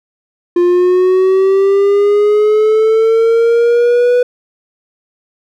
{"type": "linear sweep", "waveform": "triangle", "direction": "up", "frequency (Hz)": [349.2, 493.9], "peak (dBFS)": -5, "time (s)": [0.56, 4.23], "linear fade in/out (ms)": 5, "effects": []}